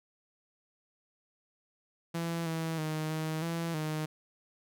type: tone with pitch steps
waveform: sawtooth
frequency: 167.5 / 162.5 / 155.8 / 157.6 / 167 / 154.9 Hz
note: E3 / E3 / D#3 / D#3 / E3 / D#3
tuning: +28 / -24 / +3 / +23 / +23 / -7 cents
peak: -28 dBFS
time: 2.14-4.06 s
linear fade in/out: 10 ms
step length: 320 ms
effects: none